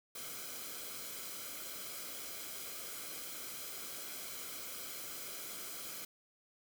white noise with comb filter, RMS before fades -45 dBFS, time 0.15-6.05 s, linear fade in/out 5 ms, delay 1.1 ms, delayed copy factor -0.6, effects none

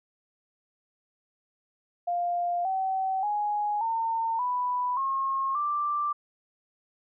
sine tone with pitch steps, 700 / 763.4 / 832.4 / 907.8 / 989.9 / 1079.5 / 1177.3 Hz, F5 / G5 / G#5 / A#5 / B5 / C#6 / D6, +4 / -46 / +4 / -46 / +4 / -46 / +4 cents, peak -25 dBFS, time 2.07-6.13 s, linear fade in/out 10 ms, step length 580 ms, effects none

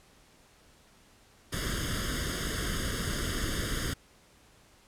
pink noise with comb filter, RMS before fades -32 dBFS, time 1.52-3.94 s, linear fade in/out 10 ms, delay 0.6 ms, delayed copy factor +0.95, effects pink hiss -60 dBFS RMS until 4.87 s + low-pass 11000 Hz 12 dB/octave

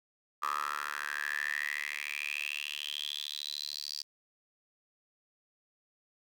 10% pulse tone with high-pass filter sweep, 73.42 Hz, D2, in tune, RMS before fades -37 dBFS, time 0.42-4.03 s, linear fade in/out 10 ms, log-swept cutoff 1200 to 4800 Hz, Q 9.4, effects none

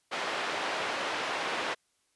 pink band-pass noise, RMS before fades -33 dBFS, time 0.11-1.75 s, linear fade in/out 20 ms, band 530 to 3200 Hz, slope 12 dB/octave, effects white hiss -73 dBFS RMS until 2.15 s + resampled to 24000 Hz

